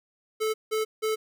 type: tone bursts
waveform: square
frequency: 435.7 Hz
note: A4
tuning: 17 cents flat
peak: -25 dBFS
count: 3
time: 0.4-1.16 s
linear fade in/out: 20 ms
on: 140 ms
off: 170 ms
effects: none